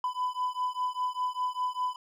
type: beating tone pair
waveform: triangle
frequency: 999 / 1004 Hz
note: B5 / B5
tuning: +20 / +28 cents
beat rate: 5 Hz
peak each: -30 dBFS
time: 0.04-1.96 s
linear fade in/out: 2 ms
effects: none